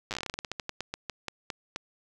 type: slowing click train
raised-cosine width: 0.2 ms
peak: -16 dBFS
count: 23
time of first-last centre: 0.11-1.761 s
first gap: 8 ms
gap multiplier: 1.18
effects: none